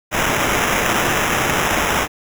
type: noise with sample-and-hold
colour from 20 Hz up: blue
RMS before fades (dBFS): -18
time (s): 0.11-2.08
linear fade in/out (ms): 50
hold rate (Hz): 4410
effects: none